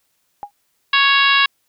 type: tone with exponential decay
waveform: sine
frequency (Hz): 817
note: G#5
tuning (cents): -29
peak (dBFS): -21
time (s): 0.43-0.51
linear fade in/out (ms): 0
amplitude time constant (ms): 17
type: harmonic tone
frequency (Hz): 554.4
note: C#5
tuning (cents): 0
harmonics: 2 / 3 / 4 / 5 / 6 / 7 / 8 / 9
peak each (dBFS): -17 / -17 / -21 / -17 / -21 / -20 / -30 / -30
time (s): 0.93-1.46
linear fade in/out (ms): 5
effects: white hiss -66 dBFS RMS until 1.68 s